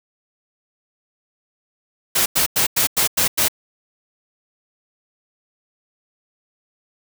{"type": "noise bursts", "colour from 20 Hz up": "white", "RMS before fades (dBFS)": -17, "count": 7, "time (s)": [2.15, 3.484], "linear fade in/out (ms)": 10, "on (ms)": 110, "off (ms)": 94, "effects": []}